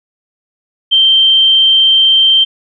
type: tone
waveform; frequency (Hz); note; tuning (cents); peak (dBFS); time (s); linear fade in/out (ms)
sine; 3136; G7; 0; -5; 0.91-2.45; 20
effects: none

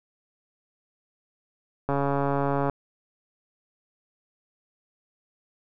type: click train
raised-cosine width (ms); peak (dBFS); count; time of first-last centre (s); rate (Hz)
1; -12; 114; 1.89-2.697; 140
effects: none

